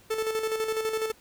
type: tone with tremolo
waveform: 45% pulse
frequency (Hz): 440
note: A4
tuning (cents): 0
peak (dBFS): -25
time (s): 0.1-1.12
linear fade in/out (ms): 10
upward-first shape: square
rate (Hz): 12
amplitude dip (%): 50
effects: pink hiss -57 dBFS RMS until 1.2 s